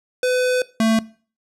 square tone pair in turn, 503 / 223 Hz, B4 / A3, +32 / +23 cents, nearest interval octave + major second, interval 1409 cents, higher first, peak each -17 / -15 dBFS, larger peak second, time 0.23-0.62 / 0.8-0.99 s, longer first, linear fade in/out 2 ms, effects noise-tail reverb RT60 0.4 s tail -20 dB re dry + low-pass 10000 Hz 12 dB/octave

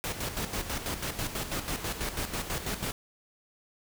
pink noise with tremolo, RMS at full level -32 dBFS, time 0.04-2.92 s, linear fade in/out 0 ms, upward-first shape square, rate 6.1 Hz, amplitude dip 60%, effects none

